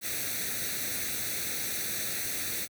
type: noise with comb filter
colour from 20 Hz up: white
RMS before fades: -33 dBFS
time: 0.01-2.68 s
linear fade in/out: 50 ms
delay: 0.49 ms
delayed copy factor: +0.75
effects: high-pass 60 Hz 12 dB/octave